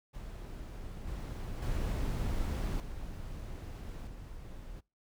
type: noise with level steps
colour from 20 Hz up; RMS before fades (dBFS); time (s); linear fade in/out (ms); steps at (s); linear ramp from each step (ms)
brown; -43 / -39 / -33 / -42 / -46; 0.13-4.81; 20; 1.07 / 1.62 / 2.8 / 4.07; 2
effects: noise-tail reverb RT60 0.3 s tail -25 dB re dry